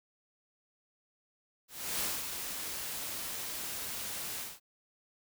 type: noise with ADSR envelope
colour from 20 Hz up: white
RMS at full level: -33 dBFS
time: 1.68-4.6 s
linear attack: 330 ms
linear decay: 220 ms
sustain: -6 dB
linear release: 200 ms
effects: none